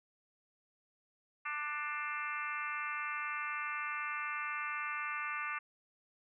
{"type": "harmonic tone with a mistuned harmonic", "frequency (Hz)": 296, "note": "D4", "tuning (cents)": 14, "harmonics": [3, 4, 5, 6, 7, 8, 9], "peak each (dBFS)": [-51, -40, -43, -45, -43, -47, -45], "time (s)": [1.45, 5.59], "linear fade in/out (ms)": 10, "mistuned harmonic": 7, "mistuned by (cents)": 36, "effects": []}